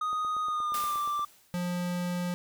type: tone with pitch glide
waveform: triangle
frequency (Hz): 1244.5 to 1176.7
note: D#6 to D6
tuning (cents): 0 to +3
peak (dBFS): -26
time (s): 0.01-1.25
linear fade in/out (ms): 5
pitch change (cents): -97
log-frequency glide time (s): 0.43-0.99
type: click train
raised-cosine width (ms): 1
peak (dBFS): -33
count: 10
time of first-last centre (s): 0.13-1.194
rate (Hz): 8.46
type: noise with exponential decay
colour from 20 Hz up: white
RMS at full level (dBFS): -36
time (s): 0.74-1.8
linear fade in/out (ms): 2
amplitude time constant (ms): 230
type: tone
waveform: square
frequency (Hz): 177.2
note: F3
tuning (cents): +25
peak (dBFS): -30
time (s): 1.54-2.34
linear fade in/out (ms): 0
effects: none